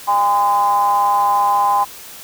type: ring-modulated tone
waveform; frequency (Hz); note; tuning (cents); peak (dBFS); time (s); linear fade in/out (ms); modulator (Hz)
triangle; 107.6; A2; -38; -7; 0.07-1.85; 20; 917
effects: white hiss -36 dBFS RMS until 2.23 s